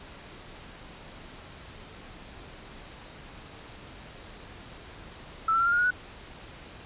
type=tone with pitch steps; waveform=sine; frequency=1318.5 / 1343.9 / 1369.7 / 1396.1 / 1423 / 1450.3 / 1478.3 Hz; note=E6 / E6 / F6 / F6 / F6 / F#6 / F#6; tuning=0 / +33 / -34 / -1 / +32 / -35 / -2 cents; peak=-21 dBFS; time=5.48-5.907 s; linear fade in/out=5 ms; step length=61 ms; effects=pink hiss -46 dBFS RMS until 6.85 s + resampled to 8000 Hz